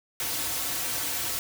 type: noise with comb filter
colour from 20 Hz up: white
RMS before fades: -30 dBFS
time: 0.2-1.39 s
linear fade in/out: 0 ms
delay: 4.9 ms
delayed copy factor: -0.8
effects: none